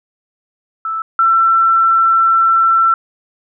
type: tone pair in turn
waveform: sine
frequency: 1318.5 / 1343.1 Hz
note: E6 / E6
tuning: 0 / +32 cents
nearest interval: unison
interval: 32 cents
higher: second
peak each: -17 / -8 dBFS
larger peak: second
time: 0.85-1.02 / 1.19-2.94 s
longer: second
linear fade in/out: 2 ms
effects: none